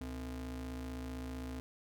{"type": "ring-modulated tone", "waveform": "square", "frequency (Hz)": 95.4, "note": "G2", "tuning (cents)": -47, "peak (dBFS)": -38, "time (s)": [0.01, 1.6], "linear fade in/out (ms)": 0, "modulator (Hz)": 163, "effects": []}